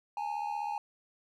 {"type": "tone pair together", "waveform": "triangle", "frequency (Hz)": [830.6, 906.4], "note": ["G#5", "A#5"], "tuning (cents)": [0, -49], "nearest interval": "major second", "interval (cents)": 151, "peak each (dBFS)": [-32, -36], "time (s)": [0.17, 0.78], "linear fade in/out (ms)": 2, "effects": []}